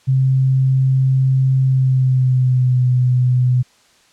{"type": "tone with pitch glide", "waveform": "sine", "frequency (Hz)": [132.1, 125.63], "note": ["C3", "B2"], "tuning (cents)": [17, 30], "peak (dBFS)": -11, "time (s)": [0.07, 3.63], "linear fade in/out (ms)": 20, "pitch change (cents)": -87, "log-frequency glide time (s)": [1.62, 2.86], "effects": ["white hiss -53 dBFS RMS until 4.12 s", "low-pass 7000 Hz 12 dB/octave"]}